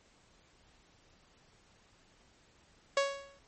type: tone with exponential decay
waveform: sawtooth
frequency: 556 Hz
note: C#5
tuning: 5 cents sharp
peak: -20 dBFS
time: 2.97-3.39 s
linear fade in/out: 2 ms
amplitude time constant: 91 ms
effects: pink hiss -65 dBFS RMS until 3.47 s + MP3 32 kbps

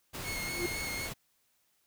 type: noise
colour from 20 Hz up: pink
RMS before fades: -40 dBFS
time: 0.13-1.14 s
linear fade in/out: 20 ms
type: tone with vibrato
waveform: sawtooth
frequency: 2169 Hz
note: C#7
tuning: 38 cents flat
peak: -33 dBFS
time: 0.23-1.1 s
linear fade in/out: 50 ms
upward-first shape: square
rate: 3.9 Hz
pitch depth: 18 cents each way
type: tone with exponential growth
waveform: sine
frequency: 349.2 Hz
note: F4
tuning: in tune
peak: -28 dBFS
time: 0.4-0.66 s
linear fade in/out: 1 ms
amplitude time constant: 56 ms
effects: white hiss -73 dBFS RMS until 1.86 s

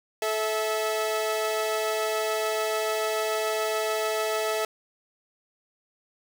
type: tone pair together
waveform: sawtooth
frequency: 433.7 / 654 Hz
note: A4 / E5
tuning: -25 / -14 cents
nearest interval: perfect fifth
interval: 711 cents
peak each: -24 dBFS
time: 0.22-4.65 s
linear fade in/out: 2 ms
effects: none

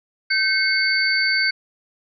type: tone cluster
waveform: sine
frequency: 1547 / 2173 / 4559 Hz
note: G6 / C#7 / C#8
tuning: -23 / -35 / +48 cents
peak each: -21 dBFS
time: 0.3-1.51 s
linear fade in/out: 10 ms
effects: none

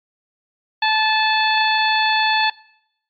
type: harmonic tone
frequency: 871 Hz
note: A5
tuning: 18 cents flat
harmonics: 1 / 2 / 3 / 4 / 5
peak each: -18 / -21 / -23 / -24 / -25 dBFS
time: 0.82-2.5 s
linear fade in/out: 5 ms
effects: noise-tail reverb RT60 0.8 s tail -23 dB re dry + AAC 48 kbps

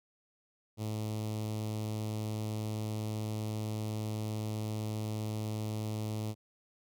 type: tone with notch filter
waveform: sawtooth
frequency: 107.8 Hz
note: A2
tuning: 35 cents flat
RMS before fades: -36 dBFS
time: 0.77-6.35 s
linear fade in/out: 50 ms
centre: 1600 Hz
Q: 0.72
effects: none

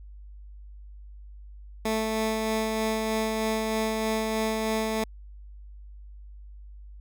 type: tone with tremolo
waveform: 15% pulse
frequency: 220 Hz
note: A3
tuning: in tune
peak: -18 dBFS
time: 1.85-5.04 s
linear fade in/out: 5 ms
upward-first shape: sine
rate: 3.2 Hz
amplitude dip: 25%
effects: added 50 Hz sine -42 dBFS peak until 7 s

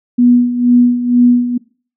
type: tone with tremolo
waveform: sine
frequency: 243.9 Hz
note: B3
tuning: 21 cents flat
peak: -4 dBFS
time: 0.18-1.58 s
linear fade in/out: 10 ms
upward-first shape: sine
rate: 2.1 Hz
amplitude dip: 70%
effects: noise-tail reverb RT60 0.4 s tail -21 dB re dry

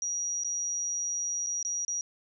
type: tone with dropouts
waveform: sine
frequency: 5760 Hz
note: F#8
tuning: 47 cents flat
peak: -29 dBFS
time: 0.02-2.01 s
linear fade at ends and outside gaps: 1 ms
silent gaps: 0.436-0.446 / 1.464-1.469 / 1.628-1.649 / 1.849-1.88 s
effects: none

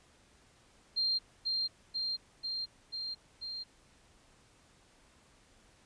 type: tone with echo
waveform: sine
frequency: 4186 Hz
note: C8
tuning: in tune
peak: -28 dBFS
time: 0.96-1.19 s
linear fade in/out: 20 ms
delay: 490 ms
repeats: 5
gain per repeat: -2 dB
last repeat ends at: 3.64 s
effects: pink hiss -64 dBFS RMS until 5.85 s + resampled to 22050 Hz

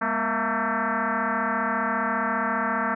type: tone with frequency modulation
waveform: sine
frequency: 207.6 Hz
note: G#3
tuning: in tune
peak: -22 dBFS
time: 0.01-2.95 s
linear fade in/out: 10 ms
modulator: 225 Hz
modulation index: 7
effects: none

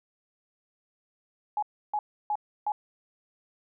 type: tone bursts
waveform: sine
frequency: 840 Hz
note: G#5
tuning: 19 cents sharp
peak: -25 dBFS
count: 4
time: 1.57-2.72 s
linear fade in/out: 2 ms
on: 55 ms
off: 310 ms
effects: none

